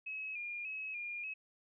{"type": "tone with vibrato", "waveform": "sine", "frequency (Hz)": 2489, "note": "D#7", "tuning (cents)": 0, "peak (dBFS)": -39, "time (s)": [0.06, 1.34], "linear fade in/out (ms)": 10, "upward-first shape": "square", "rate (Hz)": 1.7, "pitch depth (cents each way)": 53, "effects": []}